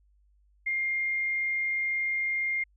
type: tone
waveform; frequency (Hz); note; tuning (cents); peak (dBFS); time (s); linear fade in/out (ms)
sine; 2117; C7; +20; -26; 0.66-2.64; 10
effects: added 50 Hz sine -61 dBFS peak until 2.76 s